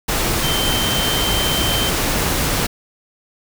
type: tone in noise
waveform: sine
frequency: 3113 Hz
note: G7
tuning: 13 cents flat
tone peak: -21 dBFS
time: 0.43-1.9 s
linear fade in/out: 10 ms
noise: pink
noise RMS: -19 dBFS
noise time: 0.08-2.67 s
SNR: -5 dB
effects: none